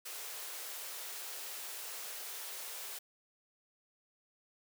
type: high-pass noise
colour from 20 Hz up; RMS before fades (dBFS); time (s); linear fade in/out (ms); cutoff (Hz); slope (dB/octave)
white; -44; 0.05-2.99; 10; 370; 48
effects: none